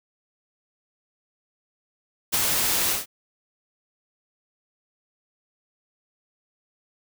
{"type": "noise with ADSR envelope", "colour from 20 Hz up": "white", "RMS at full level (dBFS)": -20, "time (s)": [2.32, 3.06], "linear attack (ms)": 25, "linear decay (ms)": 15, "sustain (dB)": -3, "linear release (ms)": 150, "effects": []}